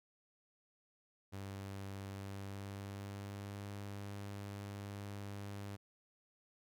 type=tone with pitch glide; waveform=sawtooth; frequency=98.1 to 100.74 Hz; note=G2 to G2; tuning=+2 to +48 cents; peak=-40 dBFS; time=1.32-5.77 s; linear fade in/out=20 ms; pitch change=+46 cents; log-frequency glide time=2.12-3.57 s; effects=none